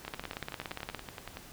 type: two click trains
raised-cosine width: 0.3 ms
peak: -20 / -24 dBFS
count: 16 / 15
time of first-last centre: 0.08-0.947 / 0.05-1.371 s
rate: 17.3 / 10.6 Hz
effects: pink hiss -51 dBFS RMS until 1.52 s